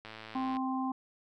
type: click train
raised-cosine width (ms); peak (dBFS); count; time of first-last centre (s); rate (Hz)
0.3; -29; 58; 0.05-0.568; 110
type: harmonic tone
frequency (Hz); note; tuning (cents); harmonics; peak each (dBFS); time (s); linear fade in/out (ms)
261.6; C4; 0; 1 / 3 / 4; -32 / -37 / -38; 0.35-0.92; 5
effects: none